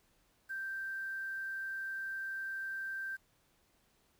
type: tone with quantisation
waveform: sine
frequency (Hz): 1568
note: G6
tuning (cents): 0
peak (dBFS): -37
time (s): 0.49-3.17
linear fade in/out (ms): 20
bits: 10
effects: pink hiss -72 dBFS RMS until 4.19 s